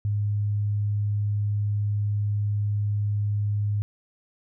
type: tone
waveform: sine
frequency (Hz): 103.4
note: G#2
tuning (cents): -7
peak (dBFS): -22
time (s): 0.05-3.82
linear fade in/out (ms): 0
effects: none